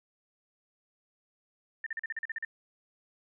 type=tone bursts; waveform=sine; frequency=1800 Hz; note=A6; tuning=39 cents sharp; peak=-32 dBFS; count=10; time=1.84-2.449 s; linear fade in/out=2 ms; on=24 ms; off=41 ms; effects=none